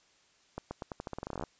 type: accelerating click train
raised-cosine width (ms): 1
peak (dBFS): -23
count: 18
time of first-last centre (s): 0.58-1.437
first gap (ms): 130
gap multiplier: 0.86
effects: white hiss -66 dBFS RMS until 1.59 s + resampled to 16000 Hz